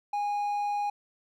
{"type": "tone", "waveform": "triangle", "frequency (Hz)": 822, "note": "G#5", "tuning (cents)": -18, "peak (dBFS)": -25, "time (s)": [0.13, 0.9], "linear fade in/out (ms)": 5, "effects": []}